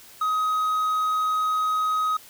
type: tone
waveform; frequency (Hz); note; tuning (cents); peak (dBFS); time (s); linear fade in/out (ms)
triangle; 1261; D#6; +23; -19; 0.21-2.17; 5
effects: white hiss -48 dBFS RMS until 2.29 s